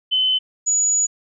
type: tone pair in turn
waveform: sine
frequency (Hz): 3042 / 6865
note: F#7 / A8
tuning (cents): +47 / -44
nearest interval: octave + major second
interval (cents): 1409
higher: second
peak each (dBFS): -15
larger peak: neither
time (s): 0.11-0.39 / 0.66-1.07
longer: second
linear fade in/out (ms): 20
effects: none